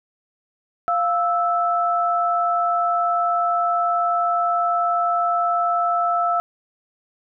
sine tone pair together, 697 / 1315.8 Hz, F5 / E6, -4 / -4 cents, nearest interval major seventh, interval 1100 cents, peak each -20 dBFS, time 0.88-6.4 s, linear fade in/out 0 ms, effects none

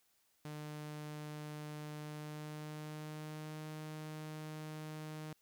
sawtooth tone with pitch glide, 150.7 to 154.58 Hz, D3 to D#3, +45 to -11 cents, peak -40 dBFS, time 0.45-5.33 s, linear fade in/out 2 ms, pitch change +44 cents, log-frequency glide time 2.02-3.65 s, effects white hiss -75 dBFS RMS until 5.41 s

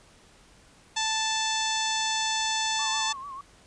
harmonic tone, 880 Hz, A5, in tune, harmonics 1 / 2 / 3 / 4 / 5 / 6 / 7 / 8 / 9, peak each -30 / -34 / -36 / -31 / -36 / -37 / -34 / -38 / -41 dBFS, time 0.96-3.13 s, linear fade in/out 10 ms
sine tone with vibrato, 1100 Hz, C#6, 14 cents flat, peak -36 dBFS, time 2.79-3.41 s, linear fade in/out 2 ms, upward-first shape sine, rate 6.8 Hz, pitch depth 80 cents each way
effects pink hiss -56 dBFS RMS until 3.66 s + resampled to 22050 Hz

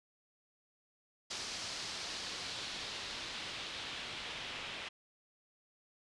white noise with low-pass filter sweep, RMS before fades -43 dBFS, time 1.3-4.89 s, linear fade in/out 10 ms, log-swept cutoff 5200 to 3000 Hz, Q 1.7, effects resampled to 24000 Hz

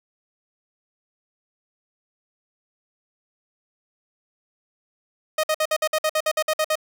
sawtooth tone bursts, 622.3 Hz, D#5, in tune, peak -15 dBFS, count 13, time 5.38-6.755 s, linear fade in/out 5 ms, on 55 ms, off 55 ms, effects none

